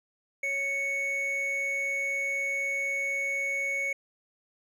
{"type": "tone pair together", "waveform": "triangle", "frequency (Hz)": [554.4, 2218], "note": ["C#5", "C#7"], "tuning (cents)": [0, 0], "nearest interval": "2 octaves", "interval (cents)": 2400, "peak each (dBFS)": [-37, -26], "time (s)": [0.43, 3.93], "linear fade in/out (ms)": 5, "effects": []}